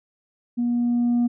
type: tone with level ramp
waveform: sine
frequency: 240 Hz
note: B3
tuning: 49 cents flat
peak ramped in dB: -19 to -14 dBFS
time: 0.57-1.28 s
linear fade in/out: 20 ms
effects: tanh soft clip ceiling -16 dBFS